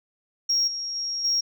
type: tone with level steps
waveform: sine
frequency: 5588 Hz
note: F8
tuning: in tune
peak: -18 / -28 / -26 / -19 dBFS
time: 0.49-1.41 s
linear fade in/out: 10 ms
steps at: 0.67 / 0.95 / 1.24 s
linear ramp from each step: 10 ms
effects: tanh soft clip ceiling -16 dBFS